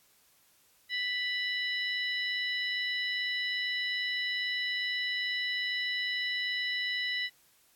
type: harmonic tone with a mistuned harmonic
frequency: 987.8 Hz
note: B5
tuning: in tune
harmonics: 2 / 3 / 4 / 5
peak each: -32 / -37 / -36 / -47 dBFS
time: 0.89-7.3 s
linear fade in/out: 50 ms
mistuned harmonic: 5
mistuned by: +81 cents
effects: white hiss -65 dBFS RMS until 7.75 s + AAC 64 kbps